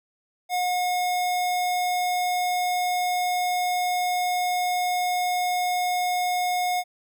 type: tone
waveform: square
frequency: 722 Hz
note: F#5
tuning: 43 cents flat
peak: -23 dBFS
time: 0.49-6.84 s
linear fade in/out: 50 ms
effects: none